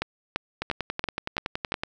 two click trains, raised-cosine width 0.3 ms, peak -10 / -12 dBFS, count 6 / 14, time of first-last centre 0.02-1.721 / 0.62-1.835 s, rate 2.94 / 10.7 Hz, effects none

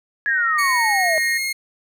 sine exponential sweep, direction down, 1700 to 622 Hz, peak -19 dBFS, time 0.26-1.18 s, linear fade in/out 0 ms
sine tone, 1865 Hz, A#6, in tune, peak -19 dBFS, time 0.27-1.38 s, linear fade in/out 10 ms
sawtooth tone with pitch glide, 2217 to 2145 Hz, C#7 to C7, 0 to +42 cents, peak -18 dBFS, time 0.58-1.53 s, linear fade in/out 10 ms, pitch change -58 cents, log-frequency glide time 0.7-1.2 s
effects none

